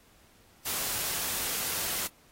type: noise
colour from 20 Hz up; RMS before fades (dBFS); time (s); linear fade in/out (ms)
white; -32; 0.65-2.08; 20
effects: pink hiss -61 dBFS RMS until 2.31 s + AAC 48 kbps